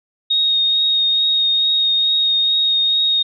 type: tone with vibrato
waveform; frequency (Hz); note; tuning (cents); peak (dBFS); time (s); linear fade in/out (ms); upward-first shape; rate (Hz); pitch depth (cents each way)
sine; 3729; A#7; 0; -13; 0.3-3.23; 10; triangle; 2.3; 15
effects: none